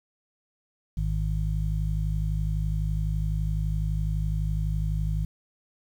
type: harmonic tone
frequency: 51.91 Hz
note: G#1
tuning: in tune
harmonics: 1 / 2 / 3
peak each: -26 / -31 / -30 dBFS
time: 0.97-5.25 s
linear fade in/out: 5 ms
effects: 9-bit